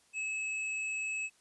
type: tone with hard clipping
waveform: sine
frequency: 2588 Hz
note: E7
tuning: 32 cents flat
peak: -35 dBFS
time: 0.13-1.3 s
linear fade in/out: 50 ms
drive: 10 dB
effects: white hiss -67 dBFS RMS until 1.4 s + resampled to 24000 Hz